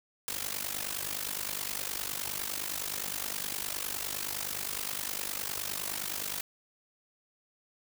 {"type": "noise with amplitude modulation", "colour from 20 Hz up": "white", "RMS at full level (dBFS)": -32, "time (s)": [0.28, 6.41], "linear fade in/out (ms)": 0, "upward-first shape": "sine", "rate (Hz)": 49.7, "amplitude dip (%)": 85, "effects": []}